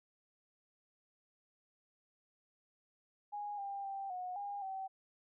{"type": "tone with pitch steps", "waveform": "sine", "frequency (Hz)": [825, 796, 785, 729, 809, 768], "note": ["G#5", "G5", "G5", "F#5", "G#5", "G5"], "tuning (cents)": [-12, 26, 2, -26, -46, -36], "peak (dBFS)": -39, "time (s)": [3.32, 4.88], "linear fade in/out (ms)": 20, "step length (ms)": 260, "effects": []}